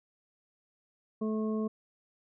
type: harmonic tone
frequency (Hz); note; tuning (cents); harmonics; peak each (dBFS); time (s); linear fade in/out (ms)
217.2; A3; -22; 1 / 2 / 3 / 5; -30 / -35 / -44 / -45; 1.21-1.68; 10
effects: none